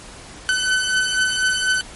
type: beating tone pair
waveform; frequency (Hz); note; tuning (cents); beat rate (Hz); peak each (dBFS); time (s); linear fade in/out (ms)
sawtooth; 1512 / 1516.1; F#6 / F#6; +37 / +42; 4.1; -15 / -19; 0.49-1.81; 0
effects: pink hiss -39 dBFS RMS until 1.95 s + MP3 48 kbps